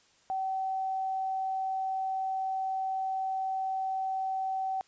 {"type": "tone", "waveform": "sine", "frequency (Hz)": 764, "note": "G5", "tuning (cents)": -45, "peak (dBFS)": -29, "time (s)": [0.3, 4.81], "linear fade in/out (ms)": 0, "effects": ["white hiss -64 dBFS RMS until 4.87 s", "resampled to 16000 Hz"]}